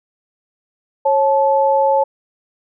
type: tone pair together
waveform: sine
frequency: 547 / 868.3 Hz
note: C#5 / A5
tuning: -23 / -23 cents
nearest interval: minor sixth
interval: 800 cents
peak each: -14 dBFS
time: 1.05-2.04 s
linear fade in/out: 10 ms
effects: none